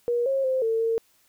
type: tone with pitch steps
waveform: sine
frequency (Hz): 478.5 / 540 / 521 / 450 / 454.4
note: A#4 / C#5 / C5 / A4 / A#4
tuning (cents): +45 / -45 / -7 / +39 / -44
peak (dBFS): -21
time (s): 0.08-0.98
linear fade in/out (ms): 0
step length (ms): 180
effects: white hiss -63 dBFS RMS until 1.28 s